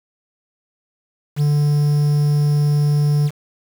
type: tone with quantisation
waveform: triangle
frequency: 146.83 Hz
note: D3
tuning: in tune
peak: -11 dBFS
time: 1.36-3.31 s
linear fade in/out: 50 ms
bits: 6
effects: none